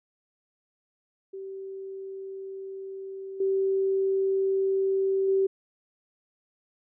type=tone with level steps; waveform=sine; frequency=386.5 Hz; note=G4; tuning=24 cents flat; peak=-35 / -22 / -20 dBFS; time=1.33-5.47 s; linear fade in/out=10 ms; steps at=3.4 / 5.28 s; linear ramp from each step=5 ms; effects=none